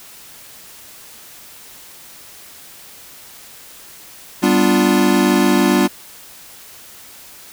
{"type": "chord", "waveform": "square", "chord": "G dominant seventh", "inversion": "none", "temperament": "equal", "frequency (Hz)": [196, 246.9, 293.7, 349.2], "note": ["G3", "B3", "D4", "F4"], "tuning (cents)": [0, 0, 0, 0], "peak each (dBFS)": -18, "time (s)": [4.42, 5.88], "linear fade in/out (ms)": 20, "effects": ["white hiss -40 dBFS RMS until 7.52 s"]}